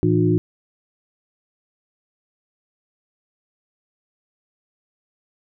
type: tone cluster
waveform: sine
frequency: 111.5 / 166.1 / 303.2 / 359.2 Hz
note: A2 / E3 / D#4 / F4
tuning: +23 / +13 / -45 / +49 cents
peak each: -20 dBFS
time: 0.03-0.38 s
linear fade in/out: 0 ms
effects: none